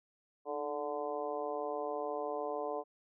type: harmonic tone with a mistuned harmonic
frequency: 146.3 Hz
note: D3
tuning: 6 cents flat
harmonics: 2 / 3 / 4 / 5 / 6 / 7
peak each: -47 / -39 / -40 / -41 / -47 / -44 dBFS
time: 0.45-2.84 s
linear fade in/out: 50 ms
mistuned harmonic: 2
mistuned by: +74 cents
effects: none

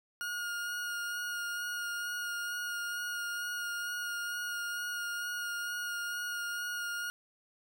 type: tone with vibrato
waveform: 40% pulse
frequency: 1430 Hz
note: F6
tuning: 41 cents sharp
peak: -34 dBFS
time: 0.21-7.1 s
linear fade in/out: 0 ms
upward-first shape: sine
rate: 2.2 Hz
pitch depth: 14 cents each way
effects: none

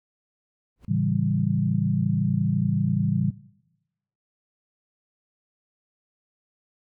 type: noise with exponential growth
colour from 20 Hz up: brown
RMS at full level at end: -42 dBFS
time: 0.76-0.85 s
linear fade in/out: 1 ms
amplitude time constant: 19 ms
type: chord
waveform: sine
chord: A dominant seventh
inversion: none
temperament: equal with one note detuned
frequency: 110 / 138.59 / 163.96 / 196 Hz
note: A2 / C#3 / E3 / G3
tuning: 0 / 0 / -9 / 0 cents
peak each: -26 dBFS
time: 0.88-3.31 s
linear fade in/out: 10 ms
effects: noise-tail reverb RT60 0.9 s tail -19 dB re dry

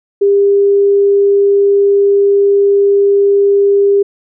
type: tone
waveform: sine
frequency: 400.6 Hz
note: G4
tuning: 38 cents sharp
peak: -6 dBFS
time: 0.21-4.03 s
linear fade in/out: 10 ms
effects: none

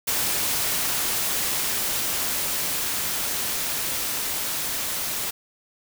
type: noise with level ramp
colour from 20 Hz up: white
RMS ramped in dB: -24 to -28 dBFS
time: 0.07-5.31 s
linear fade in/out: 10 ms
effects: none

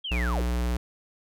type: linear sweep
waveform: sine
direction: down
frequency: 3303 to 289.6 Hz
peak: -30 dBFS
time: 0.04-0.42 s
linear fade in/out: 10 ms
type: tone with vibrato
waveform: square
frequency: 60.3 Hz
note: B1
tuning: 41 cents flat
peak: -25 dBFS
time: 0.11-0.77 s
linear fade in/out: 5 ms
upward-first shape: sine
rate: 19 Hz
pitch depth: 33 cents each way
effects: none

